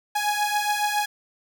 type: beating tone pair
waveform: sawtooth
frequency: 830.6 / 837.8 Hz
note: G#5 / G#5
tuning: 0 / +15 cents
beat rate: 7.2 Hz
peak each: -20 / -23 dBFS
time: 0.15-1.06 s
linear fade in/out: 10 ms
effects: none